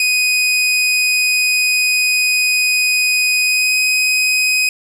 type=tone with pitch glide; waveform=sawtooth; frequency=2495 to 2511 Hz; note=D#7 to D#7; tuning=+4 to +15 cents; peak=-9 dBFS; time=0-4.69 s; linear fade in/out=2 ms; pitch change=+11 cents; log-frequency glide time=3.41-3.77 s; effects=low-pass 12000 Hz 12 dB/octave + 7-bit